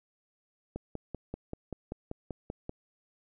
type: click train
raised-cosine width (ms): 2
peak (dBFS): -23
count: 11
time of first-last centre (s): 0.76-2.694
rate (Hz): 5.17
effects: none